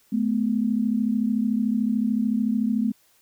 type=tone pair together; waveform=sine; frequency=215 / 248.6 Hz; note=A3 / B3; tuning=-40 / +12 cents; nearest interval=minor third; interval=252 cents; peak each=-22 / -24 dBFS; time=0.12-2.92 s; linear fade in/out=10 ms; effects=white hiss -61 dBFS RMS until 3.21 s